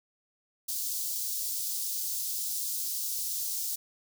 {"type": "high-pass noise", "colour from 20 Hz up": "white", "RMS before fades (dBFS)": -33, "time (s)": [0.68, 3.76], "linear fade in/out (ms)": 10, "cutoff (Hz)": 4500, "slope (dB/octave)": 24, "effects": []}